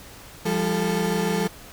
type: tone cluster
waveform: 35% pulse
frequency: 172.9 / 199.7 / 438.9 Hz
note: F3 / G3 / A4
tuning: -17 / +32 / -4 cents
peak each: -24 / -25 / -24 dBFS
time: 0.45-1.48 s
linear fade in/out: 10 ms
effects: pink hiss -44 dBFS RMS until 1.72 s